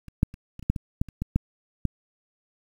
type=clicks; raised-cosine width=5 ms; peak=-29 / -6 / -29 / -28 / -28 / -8 / -18 / -11 / -29 / -15 / -8 / -11 dBFS; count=12; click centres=0.083 / 0.231 / 0.341 / 0.594 / 0.627 / 0.7 / 0.762 / 1.015 / 1.087 / 1.22 / 1.36 / 1.853 s; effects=8-bit